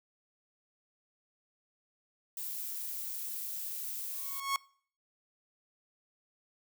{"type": "noise", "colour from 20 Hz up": "violet", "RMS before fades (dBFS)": -39, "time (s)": [2.37, 4.4], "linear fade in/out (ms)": 2}
{"type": "tone with exponential growth", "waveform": "sawtooth", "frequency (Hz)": 1100, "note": "C#6", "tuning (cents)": -14, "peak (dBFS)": -23, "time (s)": [4.13, 4.56], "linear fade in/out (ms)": 1, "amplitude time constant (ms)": 92}
{"effects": ["noise-tail reverb RT60 0.5 s tail -23 dB re dry"]}